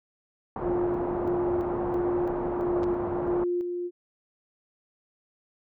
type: low-pass noise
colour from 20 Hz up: white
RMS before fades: -33 dBFS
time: 0.56-3.44 s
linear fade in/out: 2 ms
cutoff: 930 Hz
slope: 24 dB/octave
type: tone with tremolo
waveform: sine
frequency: 352.7 Hz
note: F4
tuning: 17 cents sharp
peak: -24 dBFS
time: 0.61-3.91 s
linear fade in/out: 50 ms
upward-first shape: square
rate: 1.5 Hz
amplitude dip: 40%
type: clicks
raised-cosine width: 0.2 ms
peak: -30 dBFS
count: 2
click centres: 2.833 / 2.84 s
effects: none